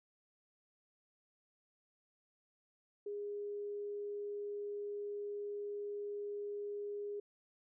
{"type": "tone", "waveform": "sine", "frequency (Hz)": 410.3, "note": "G#4", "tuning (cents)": -21, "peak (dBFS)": -39, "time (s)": [3.06, 7.2], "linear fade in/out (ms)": 5, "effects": []}